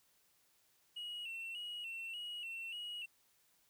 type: tone with vibrato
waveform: triangle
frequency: 2800 Hz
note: F7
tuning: 4 cents sharp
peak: -40 dBFS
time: 0.96-3.06 s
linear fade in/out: 10 ms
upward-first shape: square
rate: 1.7 Hz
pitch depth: 61 cents each way
effects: tanh soft clip ceiling -36 dBFS + white hiss -73 dBFS RMS until 3.69 s